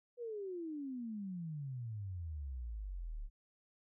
sine exponential sweep, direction down, 493.9 to 33.77 Hz, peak -40 dBFS, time 0.17-3.3 s, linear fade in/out 50 ms, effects none

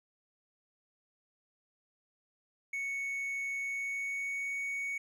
triangle tone with pitch glide, 2217 to 2231 Hz, C#7 to C#7, 0 to +11 cents, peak -32 dBFS, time 2.73-4.98 s, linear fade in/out 5 ms, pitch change +11 cents, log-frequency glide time 3.55-4.54 s, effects none

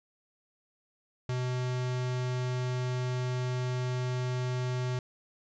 square tone, 126 Hz, B2, 35 cents sharp, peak -30 dBFS, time 1.29-4.99 s, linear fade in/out 2 ms, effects resampled to 16000 Hz + 11-bit

